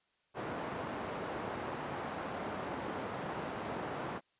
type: band-pass noise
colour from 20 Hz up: white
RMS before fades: -40 dBFS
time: 0.34-4.21 s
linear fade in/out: 50 ms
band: 110 to 940 Hz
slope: 12 dB/octave
effects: white hiss -75 dBFS RMS until 4.39 s + resampled to 8000 Hz